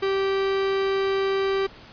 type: tone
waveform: 45% pulse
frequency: 389.3 Hz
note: G4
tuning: 12 cents flat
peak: -21 dBFS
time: 0.02-1.67 s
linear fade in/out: 10 ms
effects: pink hiss -46 dBFS RMS until 1.92 s + resampled to 11025 Hz